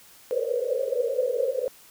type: band-pass noise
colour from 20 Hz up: pink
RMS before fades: -26 dBFS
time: 0.31-1.68 s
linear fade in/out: 0 ms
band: 470 to 540 Hz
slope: 96 dB/octave
effects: white hiss -52 dBFS RMS until 1.9 s